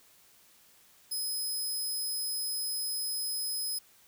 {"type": "tone", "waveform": "15% pulse", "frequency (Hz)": 5080, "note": "D#8", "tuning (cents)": 35, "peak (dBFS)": -26, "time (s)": [1.11, 3.79], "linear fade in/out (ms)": 10, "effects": ["white hiss -61 dBFS RMS until 4.07 s"]}